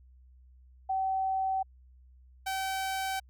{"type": "tone pair in turn", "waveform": ["sine", "sawtooth"], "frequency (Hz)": [765, 768.2], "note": ["G5", "G5"], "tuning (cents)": [-42, -35], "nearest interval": "unison", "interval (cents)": 7, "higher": "second", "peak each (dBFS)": -27, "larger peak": "neither", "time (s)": [[0.89, 1.63], [2.46, 3.2]], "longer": "neither", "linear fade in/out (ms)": 10, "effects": ["added 63 Hz sine -54 dBFS peak until 3.29 s"]}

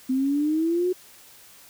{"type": "exponential sweep", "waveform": "sine", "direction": "up", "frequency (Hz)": [255.7, 370], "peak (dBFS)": -20, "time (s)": [0.09, 0.93], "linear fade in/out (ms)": 10, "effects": ["white hiss -50 dBFS RMS until 1.69 s"]}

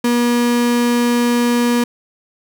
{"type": "tone", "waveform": "35% pulse", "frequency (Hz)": 240, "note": "B3", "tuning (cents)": -49, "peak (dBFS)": -11, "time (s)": [0.04, 1.84], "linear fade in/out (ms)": 5, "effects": []}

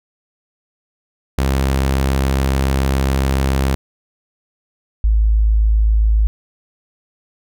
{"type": "tone pair in turn", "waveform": ["sawtooth", "sine"], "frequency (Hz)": [67.1, 53.72], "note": ["C2", "A1"], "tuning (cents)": [44, -41], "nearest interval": "major third", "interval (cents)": 385, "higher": "first", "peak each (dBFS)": -10, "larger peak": "neither", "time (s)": [[1.38, 3.75], [5.04, 6.27]], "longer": "first", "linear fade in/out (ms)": 0, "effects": []}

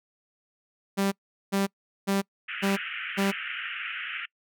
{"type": "tone bursts", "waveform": "sawtooth", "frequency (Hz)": 196.8, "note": "G3", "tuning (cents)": 7, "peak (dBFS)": -19, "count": 5, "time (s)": [0.97, 3.32], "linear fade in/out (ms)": 20, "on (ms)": 150, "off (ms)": 400}
{"type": "band-pass noise", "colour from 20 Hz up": "white", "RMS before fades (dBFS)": -35, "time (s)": [2.48, 4.26], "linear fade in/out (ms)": 10, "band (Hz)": [1300, 3000], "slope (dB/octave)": 96}
{"effects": ["noise-tail reverb RT60 0.1 s tail -26 dB re dry"]}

